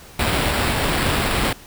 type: noise with sample-and-hold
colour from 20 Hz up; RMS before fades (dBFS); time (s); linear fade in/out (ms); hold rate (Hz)
pink; -20; 0.19-1.53; 5; 6300
effects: pink hiss -43 dBFS RMS until 1.66 s